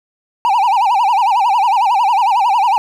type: tone with vibrato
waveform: triangle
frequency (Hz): 870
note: A5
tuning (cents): -20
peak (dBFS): -8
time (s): 0.45-2.78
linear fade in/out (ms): 0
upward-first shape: sine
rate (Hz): 11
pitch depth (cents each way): 220
effects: none